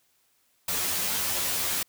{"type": "noise with comb filter", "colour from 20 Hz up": "white", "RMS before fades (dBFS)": -28, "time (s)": [0.68, 1.83], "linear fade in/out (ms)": 5, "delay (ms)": 11, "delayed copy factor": 0.9, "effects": ["white hiss -68 dBFS RMS until 1.88 s"]}